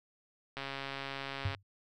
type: click train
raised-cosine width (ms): 0.3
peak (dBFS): -23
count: 135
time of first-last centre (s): 0.57-1.548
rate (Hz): 137
type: tone with exponential decay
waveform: sine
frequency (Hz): 97.7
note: G2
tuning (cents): -5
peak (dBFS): -27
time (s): 1.45-1.63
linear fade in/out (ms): 5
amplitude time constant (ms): 37
effects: none